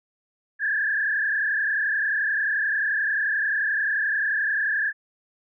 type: tone with frequency modulation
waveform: sine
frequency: 1680 Hz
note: G#6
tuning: 19 cents sharp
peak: -21 dBFS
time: 0.59-4.93 s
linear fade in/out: 50 ms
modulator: 31.4 Hz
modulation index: 2.6
effects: none